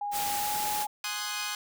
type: tone with pitch glide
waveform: sine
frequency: 820 to 837.2 Hz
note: G#5 to G#5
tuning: -22 to +14 cents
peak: -30 dBFS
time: 0.01-0.87 s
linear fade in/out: 5 ms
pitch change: +36 cents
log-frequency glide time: 0.36-0.54 s
type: noise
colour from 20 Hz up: white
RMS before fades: -33 dBFS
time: 0.11-0.87 s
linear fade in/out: 50 ms
type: chord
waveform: 10% pulse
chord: Ab dominant seventh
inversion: none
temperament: equal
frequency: 830.6 / 1046.5 / 1244.5 / 1480 Hz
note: Ab5 / C6 / Eb6 / Gb6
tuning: 0 / 0 / 0 / 0 cents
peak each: -29 dBFS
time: 1.04-1.55 s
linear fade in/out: 2 ms
effects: none